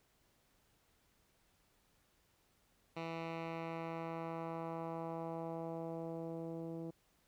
10% pulse tone with low-pass filter sweep, 164.81 Hz, E3, in tune, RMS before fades -43 dBFS, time 2.96-6.91 s, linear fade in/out 10 ms, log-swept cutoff 3100 to 380 Hz, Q 1.2, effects pink hiss -74 dBFS RMS until 7.27 s

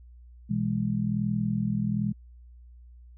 sine chord, E major, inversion second, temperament just, 123.61 / 164.81 / 206 Hz, B2 / E3 / G#3, +2 / 0 / -14 cents, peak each -30 / -31 / -27 dBFS, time 0.49-2.13 s, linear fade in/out 20 ms, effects added 60 Hz sine -47 dBFS peak until 3.17 s

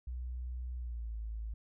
sine tone with pitch glide, 61.74 to 54.69 Hz, B1 to A1, 0 to -10 cents, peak -37 dBFS, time 0.07-1.54 s, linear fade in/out 5 ms, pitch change -210 cents, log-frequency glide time 0.76-1.16 s, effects none

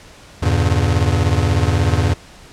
square chord, E diminished seventh, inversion none, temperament just, 82.41 / 98.89 / 118.67 / 142.4 Hz, E2 / G2 / Bb2 / Db3, 0 / +16 / +31 / +47 cents, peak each -18 / -18 / -23 / -23 dBFS, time 0.42-2.14 s, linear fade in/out 10 ms, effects pink hiss -42 dBFS RMS until 2.52 s + low-pass 8000 Hz 12 dB/octave

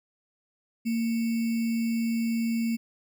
sine tone with sample-and-hold, 229.3 Hz, A#3, 28 cents flat, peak -24 dBFS, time 0.85-2.77 s, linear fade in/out 20 ms, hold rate 2450 Hz, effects none

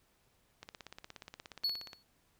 click train, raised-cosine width 0.2 ms, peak -29 dBFS, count 23, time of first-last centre 0.63-1.932 s, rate 16.9 Hz
triangle tone with exponential decay, 4394 Hz, C#8, 16 cents flat, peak -27 dBFS, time 1.64-2.03 s, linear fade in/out 5 ms, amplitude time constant 83 ms
effects pink hiss -72 dBFS RMS until 2.39 s

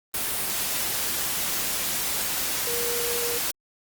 sine tone in noise, 476 Hz, A#4, 36 cents sharp, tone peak -30 dBFS, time 2.67-3.38 s, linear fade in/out 2 ms, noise white, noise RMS -27 dBFS, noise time 0.14-3.51 s, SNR -6 dB, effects Opus 32 kbps

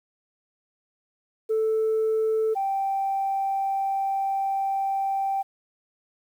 sine tone pair in turn, 440 / 781.7 Hz, A4 / G5, 0 / -5 cents, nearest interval minor seventh, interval 995 cents, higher second, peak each -19 / -22 dBFS, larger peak first, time 1.49-2.55 / 2.55-5.43 s, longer second, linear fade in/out 20 ms, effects tanh soft clip ceiling -18 dBFS + 9-bit

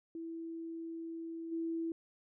sine tone with level steps, 329.6 Hz, E4, in tune, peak -40 / -34 dBFS, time 0.15-1.92 s, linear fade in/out 2 ms, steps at 1.51 s, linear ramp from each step 20 ms, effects none

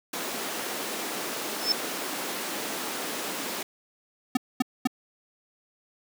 pink high-pass noise, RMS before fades -33 dBFS, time 0.13-3.63 s, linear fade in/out 5 ms, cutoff 230 Hz, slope 24 dB/octave
sine tone with exponential growth, 5274 Hz, E8, in tune, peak -17 dBFS, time 1.54-1.72 s, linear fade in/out 2 ms, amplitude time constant 37 ms
square tone bursts, 252.8 Hz, B3, 41 cents sharp, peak -20 dBFS, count 3, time 4.35-4.873 s, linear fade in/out 5 ms, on 21 ms, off 230 ms
effects none

